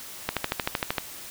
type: click train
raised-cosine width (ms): 0.3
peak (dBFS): -8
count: 10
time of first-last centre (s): 0.29-0.982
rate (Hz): 13
effects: white hiss -41 dBFS RMS until 1.3 s